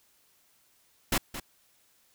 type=noise with echo; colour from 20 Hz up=pink; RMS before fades=-25 dBFS; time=1.12-1.18 s; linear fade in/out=5 ms; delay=220 ms; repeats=1; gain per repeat=-12 dB; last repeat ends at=1.4 s; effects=white hiss -66 dBFS RMS until 2.14 s